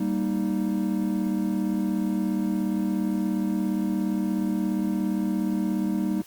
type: chord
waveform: triangle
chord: Eb major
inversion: first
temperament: equal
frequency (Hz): 196 / 233.1 / 311.1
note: G3 / Bb3 / Eb4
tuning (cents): 0 / 0 / 0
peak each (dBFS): -24 / -27 / -26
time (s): 0-6.22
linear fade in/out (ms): 5
effects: white hiss -51 dBFS RMS until 6.26 s + Opus 48 kbps